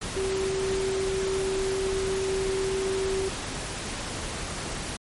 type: tone in noise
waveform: sine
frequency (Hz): 383.9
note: G4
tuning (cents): -36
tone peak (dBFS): -25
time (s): 0.16-3.29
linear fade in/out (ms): 10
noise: pink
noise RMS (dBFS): -33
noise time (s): 0.01-4.97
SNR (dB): +5
effects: MP3 48 kbps